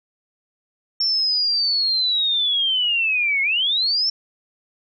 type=linear two-way sweep; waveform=sine; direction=down then up; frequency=5440 to 2146 to 5440 Hz; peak=-17 dBFS; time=1-4.1 s; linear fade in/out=5 ms; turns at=3.42 s; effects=none